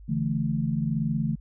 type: chord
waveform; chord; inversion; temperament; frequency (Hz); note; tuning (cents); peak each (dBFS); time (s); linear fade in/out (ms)
sine; D suspended second; none; equal with one note detuned; 143.48 / 164.81 / 220; D3 / E3 / A3; -40 / 0 / 0; -28; 0.08-1.36; 20
effects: added 50 Hz sine -43 dBFS peak until 1.4 s